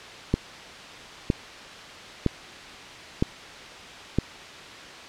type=click train; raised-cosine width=3 ms; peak=-7 dBFS; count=5; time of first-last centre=0.34-4.186 s; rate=1.04 Hz; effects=white hiss -41 dBFS RMS until 5.08 s + low-pass 4000 Hz 12 dB/octave